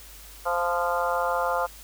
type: harmonic tone with a mistuned harmonic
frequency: 174.1 Hz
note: F3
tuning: 5 cents flat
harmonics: 3 / 4 / 5 / 6 / 7 / 8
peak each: -28 / -29 / -30 / -31 / -31 / -32 dBFS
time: 0.45-1.67 s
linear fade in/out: 20 ms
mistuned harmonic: 6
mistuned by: -15 cents
effects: added 50 Hz sine -47 dBFS peak until 1.83 s + white hiss -47 dBFS RMS until 1.83 s